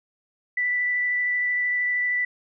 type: tone with vibrato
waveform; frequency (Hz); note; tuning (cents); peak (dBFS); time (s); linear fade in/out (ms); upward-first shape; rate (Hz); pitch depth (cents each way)
sine; 1975.5; B6; 0; -21; 0.57-2.25; 5; triangle; 13; 10
effects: none